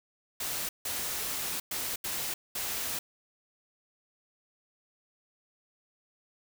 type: noise bursts at uneven times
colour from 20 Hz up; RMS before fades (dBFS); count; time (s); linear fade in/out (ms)
white; -34; 5; 0.4-0.69 / 0.85-1.6 / 1.71-1.96 / 2.04-2.34 / 2.55-2.99; 5
effects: none